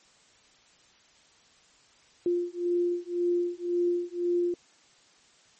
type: beating tone pair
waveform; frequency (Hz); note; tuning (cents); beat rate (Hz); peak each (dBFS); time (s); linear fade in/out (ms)
sine; 349.2 / 351.1; F4 / F4; 0 / +9; 1.9; -28; 2.26-4.54; 2
effects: white hiss -60 dBFS RMS until 5.59 s + MP3 32 kbps